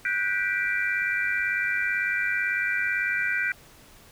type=chord; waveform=sine; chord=G major seventh; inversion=third; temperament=just; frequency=1470 / 1568 / 1960 / 2352 Hz; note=F#6 / G6 / B6 / D7; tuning=-12 / 0 / -14 / +2 cents; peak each=-29 dBFS; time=0.05-3.52 s; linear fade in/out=2 ms; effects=pink hiss -52 dBFS RMS until 4.11 s